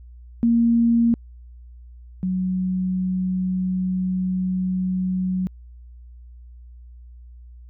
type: tone pair in turn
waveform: sine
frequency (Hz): 233.1 / 185.01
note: A#3 / F#3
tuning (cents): 0 / 0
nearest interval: major third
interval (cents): 400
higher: first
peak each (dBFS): -14 / -20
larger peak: first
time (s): 0.43-1.14 / 2.23-5.47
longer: second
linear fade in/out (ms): 0
effects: added 60 Hz sine -40 dBFS peak until 7.69 s